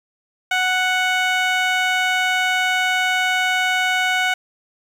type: tone with band-pass filter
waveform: 15% pulse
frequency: 740 Hz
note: F#5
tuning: in tune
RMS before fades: -19 dBFS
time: 0.51-4.34 s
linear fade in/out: 5 ms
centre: 1800 Hz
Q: 0.52
effects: 7-bit